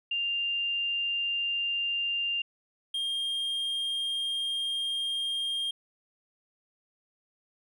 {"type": "tone pair in turn", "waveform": ["sine", "triangle"], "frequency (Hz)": [2794, 3216], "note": ["F7", "G7"], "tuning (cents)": [0, 44], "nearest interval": "major second", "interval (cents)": 244, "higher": "second", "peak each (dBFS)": -27, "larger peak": "neither", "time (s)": [[0.11, 2.42], [2.94, 5.71]], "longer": "second", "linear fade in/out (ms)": 5, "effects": []}